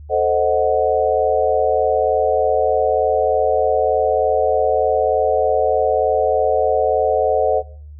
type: chord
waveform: sine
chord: A diminished seventh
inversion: none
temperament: equal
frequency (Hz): 440 / 523.3 / 622.3 / 740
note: A4 / C5 / Eb5 / Gb5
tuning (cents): 0 / 0 / 0 / 0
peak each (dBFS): -19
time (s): 0.09-7.63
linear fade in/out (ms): 50
effects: noise-tail reverb RT60 0.5 s tail -20 dB re dry + added 74 Hz sine -34 dBFS peak until 7.99 s